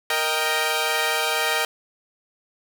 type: chord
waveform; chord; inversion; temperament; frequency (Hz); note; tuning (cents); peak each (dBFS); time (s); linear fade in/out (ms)
10% pulse; Eb major; second; equal; 466.2 / 622.3 / 784; Bb4 / Eb5 / G5; 0 / 0 / 0; -17; 0.1-1.65; 2
effects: none